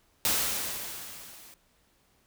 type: noise with level ramp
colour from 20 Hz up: white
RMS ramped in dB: -25 to -52 dBFS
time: 0.25-1.54 s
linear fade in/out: 0 ms
effects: pink hiss -67 dBFS RMS until 2.26 s